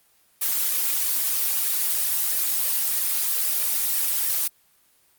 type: noise with flanger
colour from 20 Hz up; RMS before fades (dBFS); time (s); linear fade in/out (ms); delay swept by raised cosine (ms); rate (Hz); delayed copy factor
blue; -23; 0.41-4.48; 10; 1.6 to 3.7; 3.1; +0.8
effects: white hiss -61 dBFS RMS until 5.18 s + Opus 24 kbps

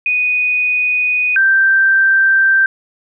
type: tone pair in turn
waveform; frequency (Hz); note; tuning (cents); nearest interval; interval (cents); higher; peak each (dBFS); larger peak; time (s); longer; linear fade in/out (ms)
sine; 2483 / 1567; D#7 / G6; -4 / -1; minor sixth; 797; first; -12 / -8; second; 0.06-1.36 / 1.36-2.66; neither; 2
effects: none

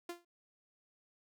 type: tone with exponential decay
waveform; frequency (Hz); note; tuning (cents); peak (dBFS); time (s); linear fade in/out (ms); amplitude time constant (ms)
sawtooth; 346.5; F4; -14; -34; 0.09-0.25; 5; 34
effects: none

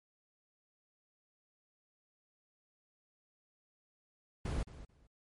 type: noise with echo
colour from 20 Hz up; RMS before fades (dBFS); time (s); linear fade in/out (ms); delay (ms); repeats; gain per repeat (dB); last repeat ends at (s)
brown; -35; 4.45-4.63; 5; 220; 2; -15; 5.07
effects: MP3 48 kbps

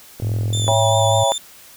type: click train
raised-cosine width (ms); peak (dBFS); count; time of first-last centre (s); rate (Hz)
2; -18; 23; 0.2-0.714; 42.8
type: tone with pitch glide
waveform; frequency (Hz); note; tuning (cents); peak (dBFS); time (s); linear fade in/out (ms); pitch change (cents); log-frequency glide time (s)
sine; 106.8 to 105.63; G#2 to G#2; +49 to +30; -18; 0.22-1.24; 10; -19; 0.76-1.01
type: tone with vibrato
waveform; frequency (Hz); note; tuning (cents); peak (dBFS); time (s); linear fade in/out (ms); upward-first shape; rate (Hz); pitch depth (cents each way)
25% pulse; 3520; A7; 0; -18; 0.53-1.38; 2; sine; 5.1; 23
type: chord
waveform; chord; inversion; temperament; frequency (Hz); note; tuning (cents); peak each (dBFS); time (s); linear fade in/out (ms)
sine; C# diminished seventh; none; just; 554.4 / 665.2 / 798.3 / 957.9; C#5 / E5 / G5 / Bb5; 0 / +16 / +31 / +47; -19 / -20 / -20 / -22; 0.68-1.32; 0
effects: white hiss -44 dBFS RMS until 1.76 s

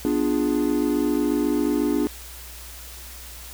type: chord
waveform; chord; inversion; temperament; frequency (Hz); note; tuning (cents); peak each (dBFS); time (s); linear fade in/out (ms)
triangle; B diminished seventh; none; equal with one note detuned; 246.9 / 294.9 / 349.2 / 415.3; B3 / D4 / F4 / Ab4; 0 / +7 / 0 / 0; -24 / -20 / -25 / -26; 0.05-2.07; 0
effects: added 60 Hz sine -41 dBFS peak until 3.53 s + white hiss -41 dBFS RMS until 3.53 s

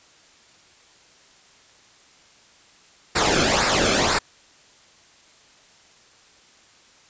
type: noise with flanger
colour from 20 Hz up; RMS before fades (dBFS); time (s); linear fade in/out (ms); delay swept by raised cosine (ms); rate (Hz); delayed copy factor
pink; -19; 3.15-4.19; 10; 0.31 to 1.07; 2; -0.7
effects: white hiss -53 dBFS RMS until 7.09 s + resampled to 16000 Hz

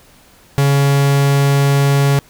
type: tone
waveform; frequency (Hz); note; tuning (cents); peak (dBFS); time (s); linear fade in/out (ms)
45% pulse; 140; C#3; +18; -10; 0.58-2.19; 0
effects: pink hiss -47 dBFS RMS until 2.29 s

